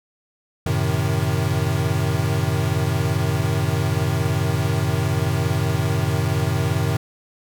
square chord, F# diminished seventh, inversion none, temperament equal, 92.5 / 110 / 130.81 / 155.56 Hz, F#2 / A2 / C3 / Eb3, 0 / 0 / 0 / 0 cents, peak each -25 dBFS, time 0.66-6.97 s, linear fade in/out 5 ms, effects none

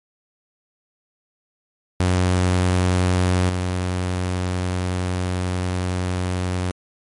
sawtooth tone with level steps, 91 Hz, F#2, 28 cents flat, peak -12 / -17 dBFS, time 2-6.71 s, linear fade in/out 0 ms, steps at 3.49 s, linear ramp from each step 5 ms, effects MP3 48 kbps

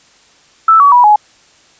sine tone with pitch steps, 1318.5 / 1134.6 / 976.4 / 840.3 Hz, E6 / C#6 / B5 / G#5, 0 / +40 / -20 / +20 cents, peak -3 dBFS, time 0.68-1.16 s, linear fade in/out 5 ms, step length 120 ms, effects white hiss -47 dBFS RMS until 1.79 s + resampled to 16000 Hz

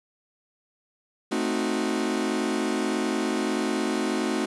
40% pulse chord, A diminished seventh, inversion none, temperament equal with one note detuned, 220 / 261.6 / 311.1 / 367.7 Hz, A3 / C4 / Eb4 / Gb4, 0 / 0 / 0 / -11 cents, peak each -29 dBFS, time 1.31-4.46 s, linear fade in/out 10 ms, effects resampled to 24000 Hz + 9-bit

